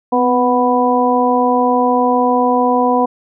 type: harmonic tone with a mistuned harmonic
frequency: 246.9 Hz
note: B3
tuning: in tune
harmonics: 1 / 2 / 3 / 4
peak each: -16 / -16 / -16 / -16 dBFS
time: 0.12-3.06 s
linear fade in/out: 10 ms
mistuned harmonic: 1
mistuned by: +34 cents
effects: none